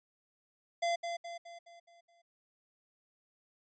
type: tone with echo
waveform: square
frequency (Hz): 685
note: F5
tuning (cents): -34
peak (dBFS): -30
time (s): 0.82-0.96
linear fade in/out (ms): 10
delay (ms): 210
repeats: 6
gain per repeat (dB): -6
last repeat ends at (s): 2.22
effects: resampled to 16000 Hz